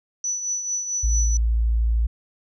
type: tone with tremolo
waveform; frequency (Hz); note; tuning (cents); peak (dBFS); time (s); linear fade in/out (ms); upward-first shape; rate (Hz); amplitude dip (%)
sine; 5950; F#8; +9; -21; 0.24-1.37; 2; triangle; 4.5; 60
type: tone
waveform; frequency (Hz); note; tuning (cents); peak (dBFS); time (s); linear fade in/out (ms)
sine; 56.6; A1; +50; -17; 1.03-2.07; 10
effects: none